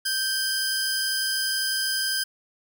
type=tone pair together; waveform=sawtooth; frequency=1568 / 4986 Hz; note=G6 / D#8; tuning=0 / +3 cents; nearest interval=octave + minor sixth; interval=2003 cents; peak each=-24 / -23 dBFS; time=0.05-2.24 s; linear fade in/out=10 ms; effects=none